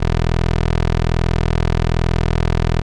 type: tone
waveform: 15% pulse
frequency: 41.2 Hz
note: E1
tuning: in tune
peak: -8 dBFS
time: 0-2.82 s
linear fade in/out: 10 ms
effects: low-pass 5000 Hz 12 dB/octave